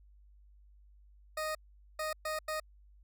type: tone bursts at uneven times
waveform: 20% pulse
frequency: 621 Hz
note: D#5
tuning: 3 cents flat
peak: -29 dBFS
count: 4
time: 1.37-1.55 / 1.99-2.13 / 2.25-2.39 / 2.48-2.6 s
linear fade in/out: 5 ms
effects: added 50 Hz sine -57 dBFS peak until 3.03 s